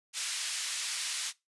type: band-pass noise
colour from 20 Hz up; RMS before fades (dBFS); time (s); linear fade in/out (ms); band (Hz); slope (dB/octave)
white; -35; 0.13-1.33; 50; 1900 to 8100; 12
effects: noise-tail reverb RT60 0.2 s tail -20 dB re dry + resampled to 24000 Hz